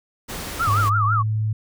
pink noise, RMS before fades -31 dBFS, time 0.28-0.9 s, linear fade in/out 20 ms
sine tone with vibrato, 1244.5 Hz, D#6, in tune, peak -18 dBFS, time 0.59-1.23 s, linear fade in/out 20 ms, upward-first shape triangle, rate 6 Hz, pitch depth 230 cents each way
sine tone with pitch glide, 102.4 to 108.3 Hz, G#2 to A2, -24 to -27 cents, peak -19 dBFS, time 0.67-1.53 s, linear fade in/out 5 ms, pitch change +97 cents, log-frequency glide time 0.86-1.2 s
effects none

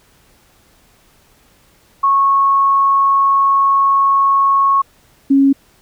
sine tone pair in turn, 1100 / 274.5 Hz, C#6 / C#4, -14 / -17 cents, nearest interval 2 octaves, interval 2403 cents, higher first, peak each -9 / -7 dBFS, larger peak second, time 2.03-4.82 / 5.3-5.53 s, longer first, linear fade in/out 10 ms, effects pink hiss -52 dBFS RMS until 5.81 s

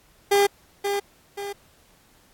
30% pulse tone with echo, 402.5 Hz, G4, 46 cents sharp, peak -13 dBFS, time 0.31-0.47 s, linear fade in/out 10 ms, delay 530 ms, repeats 2, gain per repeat -7 dB, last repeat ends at 1.53 s, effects pink hiss -58 dBFS RMS until 2.33 s + AAC 64 kbps

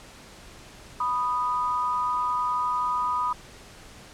sine tone pair together, 987.8 / 1238.8 Hz, B5 / D#6, 0 / -8 cents, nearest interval major third, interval 392 cents, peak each -26 dBFS, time 1-3.33 s, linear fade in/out 5 ms, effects pink hiss -47 dBFS RMS until 4.13 s + low-pass 9000 Hz 12 dB/octave

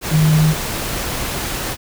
sine tone in noise, 155.56 Hz, D#3, in tune, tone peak -10 dBFS, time 0.1-0.55 s, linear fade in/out 50 ms, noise pink, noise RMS -23 dBFS, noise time 0.01-1.77 s, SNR +10 dB, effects none

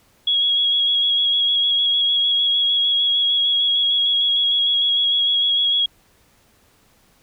sine tone with vibrato, 3322 Hz, G#7, in tune, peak -15 dBFS, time 0.27-5.86 s, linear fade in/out 5 ms, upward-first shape square, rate 6.6 Hz, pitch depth 15 cents each way, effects pink hiss -57 dBFS RMS until 7.22 s

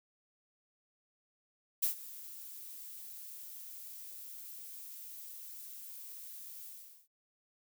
violet noise with ADSR envelope, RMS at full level -29 dBFS, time 1.82-7.08 s, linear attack 13 ms, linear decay 110 ms, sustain -19 dB, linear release 430 ms, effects none

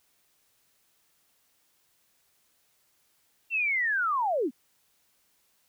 sine linear sweep, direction down, 2739 to 214.4 Hz, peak -24 dBFS, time 3.5-4.51 s, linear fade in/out 50 ms, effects white hiss -69 dBFS RMS until 5.68 s

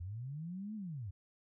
sine linear two-way sweep, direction up then down, 81.8 to 220.9 to 85.7 Hz, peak -40 dBFS, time 0-1.11 s, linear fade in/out 10 ms, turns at 0.75 s, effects none

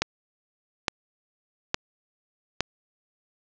click train, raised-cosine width 0.2 ms, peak -5 dBFS, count 4, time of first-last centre 0.02-2.606 s, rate 1.16 Hz, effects resampled to 16000 Hz + 7-bit

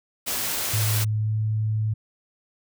white noise, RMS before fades -27 dBFS, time 0.26-1.05 s, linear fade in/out 20 ms
sine tone with pitch glide, 107.5 to 108.5 Hz, A2 to A2, -40 to -24 cents, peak -21 dBFS, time 0.73-1.94 s, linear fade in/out 10 ms, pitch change +16 cents, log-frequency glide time 1.18-1.33 s
effects none

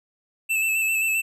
square tone with vibrato, 2637 Hz, E7, in tune, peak -21 dBFS, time 0.49-1.22 s, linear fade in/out 20 ms, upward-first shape square, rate 7.6 Hz, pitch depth 23 cents each way, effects none

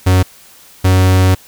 45% pulse tone pair in turn, 92.5 / 93.25 Hz, F#2 / F#2, 0 / +14 cents, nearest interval unison, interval 14 cents, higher second, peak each -7 dBFS, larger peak neither, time 0.06-0.23 / 0.84-1.35 s, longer second, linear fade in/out 10 ms, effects white hiss -42 dBFS RMS until 1.47 s

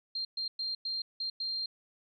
sine tone bursts at uneven times, 4186 Hz, C8, in tune, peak -32 dBFS, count 6, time 0.15-0.25 / 0.37-0.48 / 0.59-0.75 / 0.85-1.02 / 1.2-1.3 / 1.4-1.66 s, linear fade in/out 5 ms, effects none

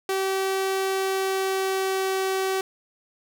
sawtooth tone with pitch glide, 384.3 to 381.9 Hz, G4 to G4, -34 to -45 cents, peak -19 dBFS, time 0.09-2.61 s, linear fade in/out 2 ms, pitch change -11 cents, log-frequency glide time 0.84-2.23 s, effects none

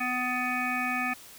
harmonic tone, 250 Hz, B3, 21 cents sharp, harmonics 1 / 3 / 5 / 7 / 9 / 10, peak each -34 / -34 / -34 / -34 / -34 / -34 dBFS, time 0-1.14 s, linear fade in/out 10 ms, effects white hiss -49 dBFS RMS until 1.38 s

